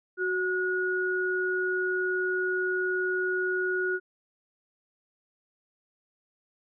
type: tone pair together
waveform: sine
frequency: 370 / 1451.2 Hz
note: F#4 / F#6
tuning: 0 / -34 cents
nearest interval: 2 octaves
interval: 2366 cents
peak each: -28 dBFS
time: 0.17-4 s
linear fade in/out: 50 ms
effects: none